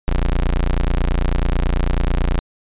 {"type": "tone", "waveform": "30% pulse", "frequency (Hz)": 29.14, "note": "A#0", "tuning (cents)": 0, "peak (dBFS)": -12, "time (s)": [0.08, 2.39], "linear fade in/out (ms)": 0, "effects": ["resampled to 8000 Hz"]}